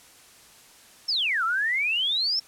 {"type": "exponential two-way sweep", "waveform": "sine", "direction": "down then up", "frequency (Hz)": [5500, 1290, 5500], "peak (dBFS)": -22, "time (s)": [1.08, 2.4], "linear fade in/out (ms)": 10, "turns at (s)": 1.44, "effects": ["white hiss -52 dBFS RMS until 2.47 s", "low-pass 11000 Hz 12 dB/octave"]}